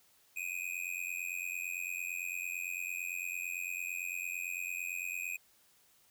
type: tone with amplitude modulation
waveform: square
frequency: 2489 Hz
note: D#7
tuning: in tune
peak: -33 dBFS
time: 0.36-5.37 s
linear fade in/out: 10 ms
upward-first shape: sine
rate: 88.9 Hz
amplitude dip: 100%
effects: white hiss -67 dBFS RMS until 6.1 s